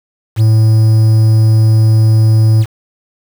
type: tone with quantisation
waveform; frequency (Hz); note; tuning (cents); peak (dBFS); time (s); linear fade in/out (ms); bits
triangle; 110; A2; 0; -3; 0.36-2.66; 50; 5
effects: none